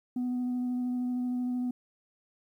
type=tone with vibrato; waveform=sine; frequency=248.4 Hz; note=B3; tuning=10 cents sharp; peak=-26 dBFS; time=0.16-1.71 s; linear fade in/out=5 ms; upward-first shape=sine; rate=13 Hz; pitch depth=11 cents each way; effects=tanh soft clip ceiling -27 dBFS + 11-bit